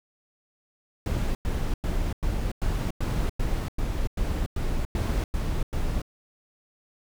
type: noise bursts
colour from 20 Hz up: brown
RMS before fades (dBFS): -26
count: 13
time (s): 1.06-6.018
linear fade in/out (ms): 2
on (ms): 290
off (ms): 99
effects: none